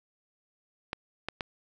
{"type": "clicks", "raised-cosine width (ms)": 0.3, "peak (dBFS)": -16, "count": 3, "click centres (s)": [0.931, 1.286, 1.408], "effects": []}